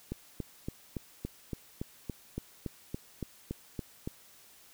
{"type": "click train", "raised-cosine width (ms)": 3, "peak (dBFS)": -22, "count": 15, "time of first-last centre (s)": [0.12, 4.075], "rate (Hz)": 3.54, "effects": ["white hiss -58 dBFS RMS until 4.73 s"]}